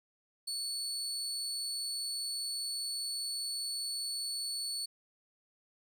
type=tone; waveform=30% pulse; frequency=4435 Hz; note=C#8; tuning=in tune; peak=-32 dBFS; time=0.47-4.86 s; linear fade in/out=10 ms; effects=none